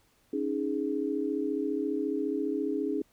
sine chord, C# suspended second, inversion none, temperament just, 277.2 / 311.8 / 415.8 Hz, C#4 / D#4 / G#4, 0 / +4 / +2 cents, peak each -32 dBFS, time 0.33-3.02 s, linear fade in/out 5 ms, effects pink hiss -67 dBFS RMS until 3.12 s

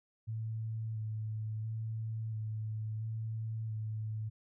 sine tone with vibrato, 110 Hz, A2, in tune, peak -35 dBFS, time 0.27-4.3 s, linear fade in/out 20 ms, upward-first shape square, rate 0.73 Hz, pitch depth 18 cents each way, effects none

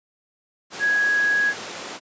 sine tone in noise, 1662 Hz, G#6, 1 cent sharp, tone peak -17 dBFS, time 0.79-1.54 s, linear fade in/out 50 ms, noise pink, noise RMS -32 dBFS, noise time 0.7-2 s, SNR +12 dB, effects high-pass 300 Hz 12 dB/octave + resampled to 16000 Hz

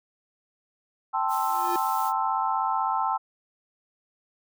sine chord, A minor seventh, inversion third, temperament equal, 784 / 880 / 1046.5 / 1318.5 Hz, G5 / A5 / C6 / E6, 0 / 0 / 0 / 0 cents, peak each -29 / -27 / -29 / -30 dBFS, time 1.13-3.18 s, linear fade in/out 20 ms
blue noise, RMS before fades -40 dBFS, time 1.28-2.13 s, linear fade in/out 50 ms
square tone with exponential growth, 349.9 Hz, F4, 3 cents sharp, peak -27 dBFS, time 1.38-1.76 s, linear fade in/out 2 ms, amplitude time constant 81 ms
effects none

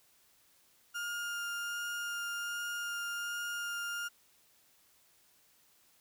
35% pulse tone with vibrato, 1411 Hz, F6, 17 cents sharp, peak -34 dBFS, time 0.94-4.09 s, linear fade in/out 20 ms, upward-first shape sine, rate 1.3 Hz, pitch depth 8 cents each way, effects white hiss -67 dBFS RMS until 6 s

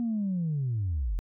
sine linear sweep, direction down, 240.9 to 38.53 Hz, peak -25 dBFS, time 0-1.19 s, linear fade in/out 0 ms, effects tanh soft clip ceiling -23 dBFS

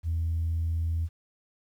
sine tone, 82.4 Hz, E2, in tune, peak -24 dBFS, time 0.03-1.09 s, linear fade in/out 50 ms, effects tanh soft clip ceiling -22 dBFS + 10-bit

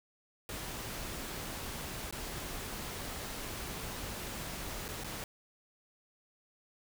pink noise with dropouts, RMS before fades -41 dBFS, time 0.49-5.24 s, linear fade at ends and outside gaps 1 ms, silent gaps 2.11-2.125 / 4.881-4.887 / 5.037-5.044 s, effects none

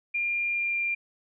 sine tone with pitch glide, 2400 to 2386 Hz, D7 to D7, +37 to +27 cents, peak -25 dBFS, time 0.14-0.95 s, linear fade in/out 10 ms, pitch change -10 cents, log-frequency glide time 0.53-0.77 s, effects none

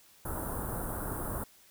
pink band-stop noise, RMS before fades -36 dBFS, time 0.25-1.44 s, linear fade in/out 5 ms, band 1500 to 9100 Hz, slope 48 dB/octave, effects white hiss -60 dBFS RMS until 1.7 s

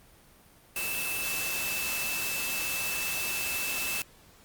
sine tone in noise, 2637 Hz, E7, in tune, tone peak -33 dBFS, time 0.76-4.02 s, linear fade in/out 2 ms, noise white, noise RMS -33 dBFS, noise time 0.76-4.02 s, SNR -3 dB, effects pink hiss -57 dBFS RMS until 4.44 s + Opus 32 kbps

